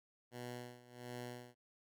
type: tone with tremolo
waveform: 10% pulse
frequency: 122.7 Hz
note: B2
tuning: 11 cents flat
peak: -36 dBFS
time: 0.31-1.55 s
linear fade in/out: 50 ms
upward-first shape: sine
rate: 1.4 Hz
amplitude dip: 85%
effects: none